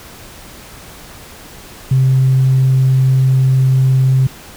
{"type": "tone", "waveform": "sine", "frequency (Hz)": 131.5, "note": "C3", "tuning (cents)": 9, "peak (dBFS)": -7, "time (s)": [1.91, 4.27], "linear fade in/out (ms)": 5, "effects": ["tanh soft clip ceiling -4 dBFS", "pink hiss -36 dBFS RMS until 4.56 s"]}